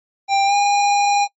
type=tone with pitch glide; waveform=square; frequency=791 to 812.3 Hz; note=G5 to G#5; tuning=+15 to -39 cents; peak=-14 dBFS; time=0.28-1.28 s; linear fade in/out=50 ms; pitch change=+46 cents; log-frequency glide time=0.46-0.54 s; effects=noise-tail reverb RT60 0.1 s tail -24 dB re dry + MP3 32 kbps